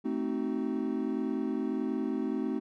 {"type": "chord", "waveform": "triangle", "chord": "A diminished seventh", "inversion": "none", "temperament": "equal with one note detuned", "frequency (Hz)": [220, 261.6, 311.1, 376.5], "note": ["A3", "C4", "Eb4", "Gb4"], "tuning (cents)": [0, 0, 0, 30], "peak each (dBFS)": [-33, -31, -33, -35], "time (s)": [0.04, 2.6], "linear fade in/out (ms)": 20, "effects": []}